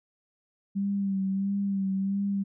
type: tone with vibrato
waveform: sine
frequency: 196 Hz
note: G3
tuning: in tune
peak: -25 dBFS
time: 0.75-2.44 s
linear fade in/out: 20 ms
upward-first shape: sine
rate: 1.5 Hz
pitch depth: 36 cents each way
effects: none